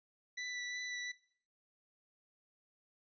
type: tone with vibrato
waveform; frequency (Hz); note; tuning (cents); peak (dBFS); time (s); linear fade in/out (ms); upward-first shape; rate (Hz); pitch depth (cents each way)
sawtooth; 1975.5; B6; 0; -36; 0.37-1.12; 10; sine; 2.8; 11
effects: noise-tail reverb RT60 0.5 s tail -18 dB re dry + resampled to 16000 Hz